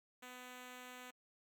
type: tone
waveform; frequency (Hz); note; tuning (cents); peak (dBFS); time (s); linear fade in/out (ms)
5% pulse; 250.4; B3; +24; -39; 0.22-1.11; 10
effects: Opus 48 kbps